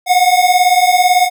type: beating tone pair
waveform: square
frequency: 718 / 736 Hz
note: F5 / F#5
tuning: +48 / -9 cents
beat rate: 18 Hz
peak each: -12 dBFS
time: 0.06-1.3 s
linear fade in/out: 50 ms
effects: none